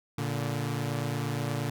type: tone pair together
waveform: sawtooth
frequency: 115.8 / 144.28 Hz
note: A#2 / D3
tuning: -11 / -30 cents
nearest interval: major third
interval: 381 cents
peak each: -28 / -28 dBFS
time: 0.18-1.7 s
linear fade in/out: 5 ms
effects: none